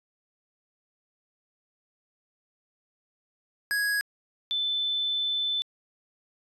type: tone pair in turn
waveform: square / sine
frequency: 1661.2 / 3520 Hz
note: G#6 / A7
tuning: 0 / 0 cents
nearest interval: octave + minor second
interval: 1300 cents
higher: second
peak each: -25 dBFS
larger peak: neither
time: 3.71-4.01 / 4.51-5.62 s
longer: second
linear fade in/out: 0 ms
effects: resampled to 32000 Hz